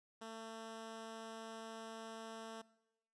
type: tone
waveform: 10% pulse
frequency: 224.1 Hz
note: A3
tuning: 32 cents sharp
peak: -39 dBFS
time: 0.21-2.62 s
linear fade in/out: 10 ms
effects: noise-tail reverb RT60 0.9 s tail -21 dB re dry + resampled to 22050 Hz